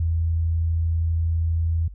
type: tone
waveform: sine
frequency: 82.41 Hz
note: E2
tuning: in tune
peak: -19 dBFS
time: 0-1.88 s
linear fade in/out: 5 ms
effects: added 50 Hz sine -37 dBFS peak until 1.94 s